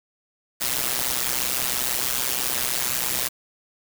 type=noise with amplitude modulation; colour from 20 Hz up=white; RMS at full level=-21 dBFS; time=0.6-3.29 s; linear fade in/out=20 ms; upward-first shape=sine; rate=126 Hz; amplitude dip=90%; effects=none